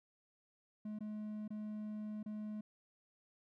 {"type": "tone with dropouts", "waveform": "triangle", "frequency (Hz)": 212.5, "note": "G#3", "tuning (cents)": 40, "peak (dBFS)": -39, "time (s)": [0.85, 2.61], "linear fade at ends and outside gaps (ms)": 5, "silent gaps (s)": [[0.989, 1.006], [1.479, 1.504], [2.23, 2.26]], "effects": []}